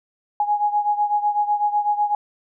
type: beating tone pair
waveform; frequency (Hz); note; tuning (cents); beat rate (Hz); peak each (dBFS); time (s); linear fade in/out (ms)
sine; 829 / 837; G#5 / G#5; -3 / +13; 8; -19 / -23; 0.4-2.15; 2
effects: none